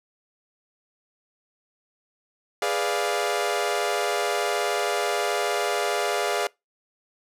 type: chord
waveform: sawtooth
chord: G# diminished seventh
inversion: none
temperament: equal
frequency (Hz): 415.3 / 493.9 / 587.3 / 698.5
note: G#4 / B4 / D5 / F5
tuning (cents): 0 / 0 / 0 / 0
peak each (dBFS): -24 / -27 / -25 / -24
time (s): 2.62-6.47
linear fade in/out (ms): 2
effects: noise-tail reverb RT60 0.2 s tail -24 dB re dry + low-pass 12000 Hz 12 dB/octave